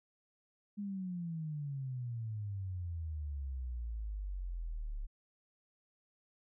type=exponential sweep; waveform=sine; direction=down; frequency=207.7 to 34.65 Hz; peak=-37 dBFS; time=0.77-5.07 s; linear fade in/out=20 ms; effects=none